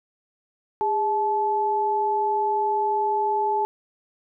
sine tone pair together, 408.5 / 865.6 Hz, G#4 / A5, -29 / -29 cents, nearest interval octave + minor second, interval 1300 cents, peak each -26 / -21 dBFS, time 0.81-3.65 s, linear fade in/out 0 ms, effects none

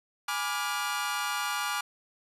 sawtooth chord, G# diminished seventh, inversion none, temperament equal with one note detuned, 830.6 / 987.8 / 1174.7 / 1417.2 Hz, G#5 / B5 / D6 / F6, 0 / 0 / 0 / +25 cents, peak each -32 / -34 / -30 / -30 dBFS, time 0.28-1.81 s, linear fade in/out 5 ms, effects resampled to 32000 Hz

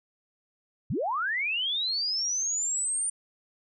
sine linear sweep, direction up, 80.8 to 9100 Hz, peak -26 dBFS, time 0.9-3.1 s, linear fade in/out 5 ms, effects none

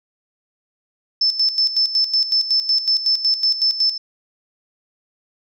sine tone with tremolo, 5274 Hz, E8, in tune, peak -13 dBFS, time 1.21-3.98 s, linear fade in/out 5 ms, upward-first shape square, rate 5.4 Hz, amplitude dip 70%, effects none

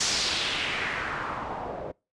white noise with low-pass filter sweep, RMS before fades -30 dBFS, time 0-1.92 s, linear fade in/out 10 ms, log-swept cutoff 6200 to 550 Hz, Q 2.2, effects noise-tail reverb RT60 0.3 s tail -25 dB re dry + resampled to 22050 Hz

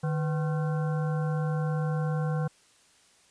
harmonic tone with a mistuned harmonic, 152.9 Hz, D#3, 30 cents flat, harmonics 1 / 3 / 5 / 7 / 9 / 10, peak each -26 / -36 / -40 / -43 / -45 / -46 dBFS, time 0.03-2.48 s, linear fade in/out 10 ms, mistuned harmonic 3, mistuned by +140 cents, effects white hiss -61 dBFS RMS until 3.3 s + resampled to 22050 Hz

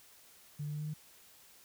sine tone with pitch steps, 146.83 / 148.36 / 149.92 / 151.48 / 153.07 Hz, D3 / D3 / D3 / D#3 / D#3, 0 / +18 / +36 / -46 / -28 cents, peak -35 dBFS, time 0.59-0.94 s, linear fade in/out 10 ms, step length 70 ms, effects tanh soft clip ceiling -31 dBFS + white hiss -60 dBFS RMS until 1.64 s

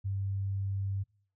sine tone, 98 Hz, G2, in tune, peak -30 dBFS, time 0.04-1.04 s, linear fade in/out 20 ms, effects noise-tail reverb RT60 0.5 s tail -24 dB re dry

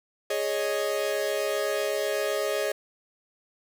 45% pulse chord, Ab suspended fourth, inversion none, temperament equal, 415.3 / 554.4 / 622.3 Hz, Ab4 / Db5 / Eb5, 0 / 0 / 0 cents, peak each -30 dBFS, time 0.3-2.72 s, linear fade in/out 5 ms, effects none

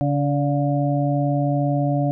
harmonic tone with a mistuned harmonic, 142.3 Hz, C#3, 46 cents sharp, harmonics 1 / 2 / 4 / 5, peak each -20 / -23 / -26 / -27 dBFS, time 0.01-2.11 s, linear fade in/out 0 ms, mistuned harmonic 4, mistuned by +34 cents, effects none

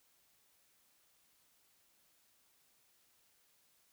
silence, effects white hiss -72 dBFS RMS until 3.92 s

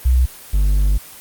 sine / triangle tone pair in turn, 63.2 / 49.95 Hz, B1 / G1, +41 / +33 cents, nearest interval major third, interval 408 cents, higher first, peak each -10 dBFS, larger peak neither, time 0.05-0.26 / 0.53-0.98 s, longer second, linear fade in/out 10 ms, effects white hiss -38 dBFS RMS until 1.2 s + Opus 24 kbps

